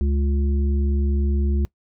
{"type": "harmonic tone", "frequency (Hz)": 70.3, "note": "C#2", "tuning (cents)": 25, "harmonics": [1, 3, 5], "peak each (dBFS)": [-18, -28, -32], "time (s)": [0.01, 1.65], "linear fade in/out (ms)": 0, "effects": ["noise-tail reverb RT60 0.1 s tail -22 dB re dry"]}